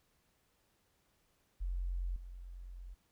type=tone with level steps; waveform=sine; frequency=44.57 Hz; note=F1; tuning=36 cents sharp; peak=-34 / -45 dBFS; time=1.6-2.95 s; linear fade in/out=20 ms; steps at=2.16 s; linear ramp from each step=2 ms; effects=pink hiss -75 dBFS RMS until 3.11 s